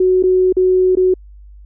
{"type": "tone with dropouts", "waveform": "sine", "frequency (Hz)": 370, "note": "F#4", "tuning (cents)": 0, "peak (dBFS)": -9, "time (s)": [0, 1.14], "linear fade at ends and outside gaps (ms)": 5, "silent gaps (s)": [[0.227, 0.236], [0.526, 0.567], [0.953, 0.97]], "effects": ["added 50 Hz sine -36 dBFS peak until 1.65 s"]}